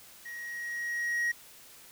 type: tone with level ramp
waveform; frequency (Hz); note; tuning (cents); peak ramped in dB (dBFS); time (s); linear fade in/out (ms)
triangle; 1893; A#6; +26; -38 to -24; 0.25-1.32; 10
effects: white hiss -53 dBFS RMS until 1.91 s